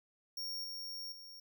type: tone with level steps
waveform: 45% pulse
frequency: 5550 Hz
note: F8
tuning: 12 cents flat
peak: -39 / -42 / -50 dBFS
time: 0.37-1.4 s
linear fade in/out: 5 ms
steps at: 0.64 / 1.12 s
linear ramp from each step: 2 ms
effects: none